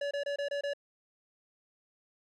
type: tone bursts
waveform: square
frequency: 570 Hz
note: C#5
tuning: 48 cents sharp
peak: -32 dBFS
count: 6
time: 0.01-0.735 s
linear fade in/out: 5 ms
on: 100 ms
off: 25 ms
effects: low-pass 4000 Hz 12 dB/octave + 12-bit